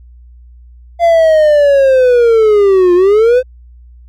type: linear two-way sweep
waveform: triangle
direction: down then up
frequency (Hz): 689 to 348.7 to 518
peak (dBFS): -3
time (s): 0.99-3.43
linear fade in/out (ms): 50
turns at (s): 2.94
effects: added 60 Hz sine -35 dBFS peak until 4.08 s